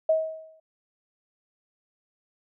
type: tone with exponential decay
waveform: sine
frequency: 637 Hz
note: D#5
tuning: 41 cents sharp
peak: -16 dBFS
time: 0.09-0.6 s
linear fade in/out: 5 ms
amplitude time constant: 110 ms
effects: none